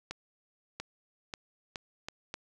accelerating click train, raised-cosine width 0.2 ms, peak -20 dBFS, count 6, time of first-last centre 0.11-2.341 s, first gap 690 ms, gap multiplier 0.78, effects none

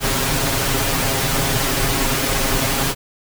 pink noise with comb filter, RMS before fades -19 dBFS, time 0-2.95 s, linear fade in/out 50 ms, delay 7.4 ms, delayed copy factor +0.8, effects none

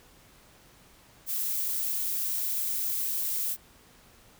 violet noise, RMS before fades -30 dBFS, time 1.26-3.57 s, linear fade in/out 50 ms, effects pink hiss -57 dBFS RMS until 4.39 s

